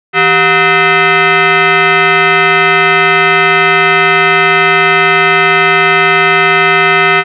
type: tone with frequency modulation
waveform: sine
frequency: 391 Hz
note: G4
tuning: 4 cents flat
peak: -5 dBFS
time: 0.13-7.24 s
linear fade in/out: 50 ms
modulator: 555 Hz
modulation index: 4.2
effects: none